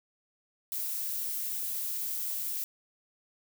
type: noise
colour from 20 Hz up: violet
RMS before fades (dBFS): -34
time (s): 0.72-2.64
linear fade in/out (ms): 0
effects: none